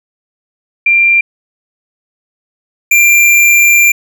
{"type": "tone pair in turn", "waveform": ["sine", "square"], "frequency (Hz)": [2376, 2376], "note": ["D7", "D7"], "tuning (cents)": [20, 20], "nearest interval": "unison", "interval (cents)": 0, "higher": "neither", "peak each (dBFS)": -5, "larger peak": "neither", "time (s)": [[0.86, 1.21], [2.91, 3.92]], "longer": "second", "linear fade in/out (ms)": 5, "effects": []}